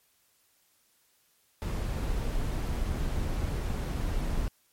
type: noise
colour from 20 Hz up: brown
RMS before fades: -30 dBFS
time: 1.62-4.48 s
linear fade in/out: 0 ms
effects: white hiss -68 dBFS RMS until 4.72 s + MP3 64 kbps